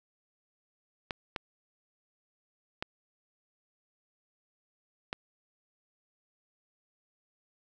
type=clicks; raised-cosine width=0.3 ms; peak=-17 dBFS; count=4; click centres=1.108 / 1.362 / 2.825 / 5.129 s; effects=none